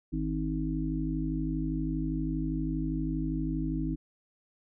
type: harmonic tone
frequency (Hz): 52.5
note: G#1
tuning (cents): +19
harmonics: 1 / 3 / 5 / 6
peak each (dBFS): -34 / -34 / -34 / -34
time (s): 0.12-3.96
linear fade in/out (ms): 20
effects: none